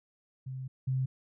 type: tone pair in turn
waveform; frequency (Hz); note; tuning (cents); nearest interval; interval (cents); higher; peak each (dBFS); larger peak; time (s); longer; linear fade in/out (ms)
sine; 130.81 / 130.81; C3 / C3; 0 / 0; unison; 0; neither; -36 / -27; second; 0.46-0.68 / 0.87-1.06; first; 10
effects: none